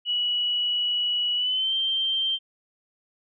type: tone with pitch glide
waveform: sine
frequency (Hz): 2933 to 3144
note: F#7 to G7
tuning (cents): -16 to +4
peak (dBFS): -22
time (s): 0.05-2.39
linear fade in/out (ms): 50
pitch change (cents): +120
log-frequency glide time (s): 1.36-1.74
effects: none